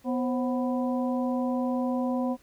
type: harmonic tone with a mistuned harmonic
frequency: 248.3 Hz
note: B3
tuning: 9 cents sharp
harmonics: 1 / 2 / 3 / 4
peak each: -26 / -32 / -36 / -38 dBFS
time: 0.04-2.37 s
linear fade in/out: 50 ms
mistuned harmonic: 2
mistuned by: +110 cents
effects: pink hiss -61 dBFS RMS until 2.42 s